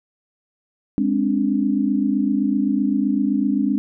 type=tone cluster; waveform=sine; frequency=206.3 / 261.8 / 289.6 Hz; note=G#3 / C4 / D4; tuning=-11 / +1 / -24 cents; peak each=-21 dBFS; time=0.98-3.78 s; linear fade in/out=0 ms; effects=none